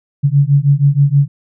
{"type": "beating tone pair", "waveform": "sine", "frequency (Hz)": [138.59, 144.89], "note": ["C#3", "D3"], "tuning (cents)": [0, -23], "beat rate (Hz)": 6.3, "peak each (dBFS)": -11, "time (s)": [0.23, 1.28], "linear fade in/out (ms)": 20, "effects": []}